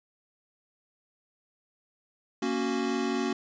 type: chord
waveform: square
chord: F# major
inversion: first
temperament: equal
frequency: 233.1 / 277.2 / 370 Hz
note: A#3 / C#4 / F#4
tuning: 0 / 0 / 0 cents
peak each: -32 dBFS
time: 2.42-3.33 s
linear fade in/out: 5 ms
effects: resampled to 16000 Hz